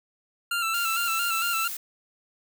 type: tone with vibrato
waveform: 25% pulse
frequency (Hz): 1362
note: F6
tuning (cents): -44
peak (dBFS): -21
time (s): 0.51-1.68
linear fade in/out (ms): 5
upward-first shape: square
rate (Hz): 4.4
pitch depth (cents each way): 40
type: noise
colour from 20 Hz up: blue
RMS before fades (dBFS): -34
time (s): 0.74-1.77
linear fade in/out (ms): 5
effects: none